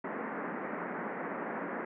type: band-pass noise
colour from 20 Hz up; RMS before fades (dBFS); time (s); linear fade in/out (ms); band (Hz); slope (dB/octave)
pink; -38; 0.04-1.85; 5; 180 to 2000; 48
effects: none